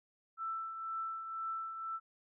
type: tone with tremolo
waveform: sine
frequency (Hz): 1328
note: E6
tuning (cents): +12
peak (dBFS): -35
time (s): 0.37-2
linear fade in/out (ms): 50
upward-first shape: triangle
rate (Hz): 2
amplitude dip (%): 55
effects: none